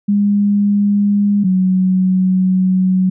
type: tone pair in turn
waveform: sine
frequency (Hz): 203.6 / 186.07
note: G#3 / F#3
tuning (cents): -34 / +10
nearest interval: major second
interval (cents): 156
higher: first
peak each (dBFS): -10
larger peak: neither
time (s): 0.08-1.44 / 1.44-3.1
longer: second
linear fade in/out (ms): 10
effects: none